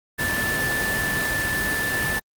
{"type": "tone in noise", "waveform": "sine", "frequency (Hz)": 1754, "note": "A6", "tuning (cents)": -6, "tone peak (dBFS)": -23, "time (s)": [0.18, 2.2], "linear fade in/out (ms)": 20, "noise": "pink", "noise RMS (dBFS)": -26, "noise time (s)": [0.18, 2.2], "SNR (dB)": 0, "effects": ["high-pass 60 Hz 12 dB/octave", "Opus 32 kbps"]}